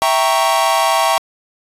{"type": "chord", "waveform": "45% pulse", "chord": "E diminished seventh", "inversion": "none", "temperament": "equal", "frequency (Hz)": [659.3, 784, 932.3, 1108.7], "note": ["E5", "G5", "Bb5", "Db6"], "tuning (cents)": [0, 0, 0, 0], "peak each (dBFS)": -18, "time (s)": [0.02, 1.18], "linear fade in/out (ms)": 0, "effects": ["resampled to 32000 Hz"]}